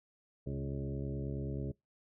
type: harmonic tone with a mistuned harmonic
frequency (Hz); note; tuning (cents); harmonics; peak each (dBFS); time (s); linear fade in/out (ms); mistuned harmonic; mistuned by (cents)
69.3; C#2; 0; 1 / 2 / 3 / 4 / 5 / 6 / 8 / 9; -42 / -38 / -45 / -45 / -47 / -46 / -51 / -56; 0.46-1.72; 10; 2; -45
effects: noise-tail reverb RT60 0.2 s tail -24 dB re dry